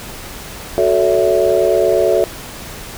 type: chord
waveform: sine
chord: F# minor seventh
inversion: none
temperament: equal with one note detuned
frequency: 370 / 440 / 568.6 / 659.3 Hz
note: F#4 / A4 / C#5 / E5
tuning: 0 / 0 / +44 / 0 cents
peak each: -16 dBFS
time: 0.78-2.24 s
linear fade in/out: 0 ms
effects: pink hiss -31 dBFS RMS until 2.97 s